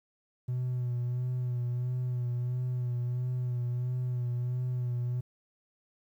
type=tone with vibrato; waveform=triangle; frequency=123.8 Hz; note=B2; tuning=5 cents sharp; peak=-26 dBFS; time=0.48-5.21 s; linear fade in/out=10 ms; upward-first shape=sine; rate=1.5 Hz; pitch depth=31 cents each way; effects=tanh soft clip ceiling -24 dBFS + 11-bit